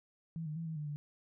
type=tone with pitch steps; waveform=sine; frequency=163.7 / 152.3 / 165.4 / 160.1 / 149.8 / 147 Hz; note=E3 / D#3 / E3 / D#3 / D3 / D3; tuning=-12 / -37 / +6 / +50 / +35 / +2 cents; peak=-37 dBFS; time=0.36-0.96 s; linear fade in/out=0 ms; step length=100 ms; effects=none